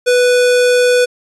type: tone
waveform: square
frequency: 493.9 Hz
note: B4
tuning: in tune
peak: -9 dBFS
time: 0.06-1.06 s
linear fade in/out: 20 ms
effects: resampled to 24000 Hz